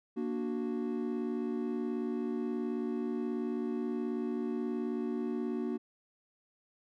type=chord; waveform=triangle; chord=Bb augmented; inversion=none; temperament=equal with one note detuned; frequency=235.1 / 293.7 / 370 Hz; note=Bb3 / D4 / F#4; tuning=+15 / 0 / 0 cents; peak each=-33 / -36 / -35 dBFS; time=0.16-5.78 s; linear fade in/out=20 ms; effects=none